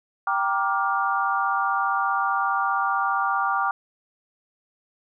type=chord; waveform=sine; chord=G minor seventh; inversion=none; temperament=just; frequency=784 / 940.8 / 1176 / 1411.2 Hz; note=G5 / Bb5 / D6 / F6; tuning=0 / +16 / +2 / +18 cents; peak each=-26 / -29 / -24 / -27 dBFS; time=0.27-3.71 s; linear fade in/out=2 ms; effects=none